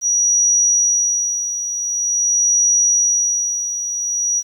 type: tone with tremolo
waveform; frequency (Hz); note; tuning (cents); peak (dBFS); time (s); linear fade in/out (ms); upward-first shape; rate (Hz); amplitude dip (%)
sine; 5800; F#8; -35; -11; 0.01-4.43; 50; sine; 0.46; 65
effects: 8-bit